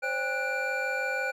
triangle tone cluster, 524 / 570 / 800 / 1472 / 2362 Hz, C5 / C#5 / G5 / F#6 / D7, +2 / +48 / +35 / -9 / +9 cents, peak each -32 / -37 / -35 / -29 / -33 dBFS, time 0.02-1.32 s, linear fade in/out 20 ms, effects none

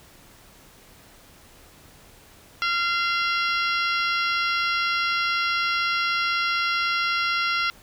harmonic tone with a mistuned harmonic, 689 Hz, F5, 24 cents flat, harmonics 2 / 3 / 4 / 5 / 6 / 7 / 8, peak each -24 / -28 / -30 / -32 / -34 / -35 / -36 dBFS, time 2.62-7.7 s, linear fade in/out 0 ms, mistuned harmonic 5, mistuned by -59 cents, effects pink hiss -51 dBFS RMS until 7.82 s

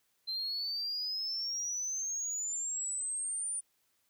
sine exponential sweep, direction up, 4089 to 9397 Hz, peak -32 dBFS, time 0.27-3.61 s, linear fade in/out 20 ms, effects tanh soft clip ceiling -30 dBFS + white hiss -75 dBFS RMS until 4.09 s

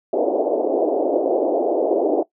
pink band-pass noise, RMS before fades -19 dBFS, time 0.13-2.23 s, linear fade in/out 5 ms, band 310 to 710 Hz, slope 48 dB/octave, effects noise-tail reverb RT60 0.1 s tail -19 dB re dry

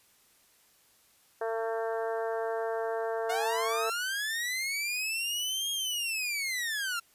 harmonic tone, 225.6 Hz, A3, 44 cents sharp, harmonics 2 / 3 / 4 / 5 / 6 / 7 / 8, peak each -32 / -34 / -40 / -44 / -46 / -43 / -49 dBFS, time 1.41-3.9 s, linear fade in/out 5 ms
sawtooth linear two-way sweep, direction up then down, 698.5 to 3271 to 1347 Hz, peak -27 dBFS, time 3.29-7 s, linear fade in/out 10 ms, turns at 5.71 s
effects white hiss -64 dBFS RMS until 7.14 s + resampled to 32000 Hz

